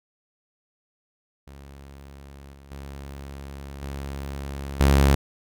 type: tone with level steps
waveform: sawtooth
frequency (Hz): 69.3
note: C#2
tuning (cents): 0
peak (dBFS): -38 / -42 / -32 / -27 / -11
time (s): 1.47-5.15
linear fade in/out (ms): 5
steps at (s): 2.53 / 2.71 / 3.82 / 4.8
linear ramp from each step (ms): 5
effects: none